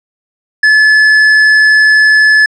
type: tone with tanh clipping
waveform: sine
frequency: 1724 Hz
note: A6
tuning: 36 cents flat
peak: -5 dBFS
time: 0.63-2.46 s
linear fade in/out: 5 ms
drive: 8 dB
effects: low-pass 8000 Hz 12 dB/octave